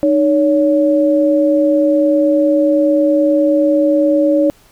sine tone pair together, 306.5 / 564 Hz, D#4 / C#5, -26 / +30 cents, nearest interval major seventh, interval 1056 cents, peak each -12 dBFS, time 0.03-4.5 s, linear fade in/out 0 ms, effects pink hiss -49 dBFS RMS until 4.71 s

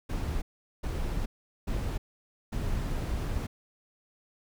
brown noise bursts at uneven times, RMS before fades -31 dBFS, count 4, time 0.09-0.42 / 0.83-1.26 / 1.67-1.98 / 2.52-3.47 s, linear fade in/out 10 ms, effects none

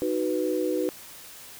sine chord, B major, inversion first, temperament equal with one note detuned, 311.1 / 373.4 / 493.9 Hz, D#4 / F#4 / B4, 0 / +16 / 0 cents, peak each -28 dBFS, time 0.02-0.89 s, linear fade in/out 0 ms, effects white hiss -45 dBFS RMS until 1.59 s

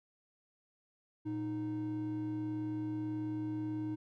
triangle tone pair together, 116.12 / 310 Hz, A#2 / D#4, -6 / -6 cents, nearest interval octave + perfect fourth, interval 1700 cents, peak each -39 / -33 dBFS, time 1.25-3.96 s, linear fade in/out 20 ms, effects tanh soft clip ceiling -28 dBFS

